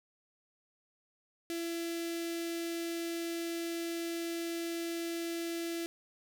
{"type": "tone with notch filter", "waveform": "sawtooth", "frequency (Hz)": 336, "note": "E4", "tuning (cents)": 33, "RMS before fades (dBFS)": -37, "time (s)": [1.5, 5.86], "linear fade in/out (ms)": 0, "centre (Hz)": 990, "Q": 0.6, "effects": ["10-bit"]}